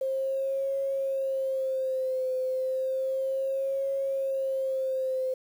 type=tone with vibrato; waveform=sine; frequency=530 Hz; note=C5; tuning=22 cents sharp; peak=-26 dBFS; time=0.01-5.34 s; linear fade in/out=5 ms; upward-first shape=triangle; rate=0.32 Hz; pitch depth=53 cents each way; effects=9-bit